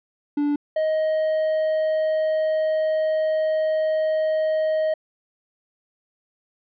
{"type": "tone pair in turn", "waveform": "triangle", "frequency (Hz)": [291, 627], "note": ["D4", "D#5"], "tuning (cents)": [-16, 13], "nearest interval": "octave + minor second", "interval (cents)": 1329, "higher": "second", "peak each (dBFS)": -17, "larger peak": "neither", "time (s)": [[0.37, 0.56], [0.76, 4.94]], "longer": "second", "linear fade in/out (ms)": 5, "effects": ["resampled to 11025 Hz"]}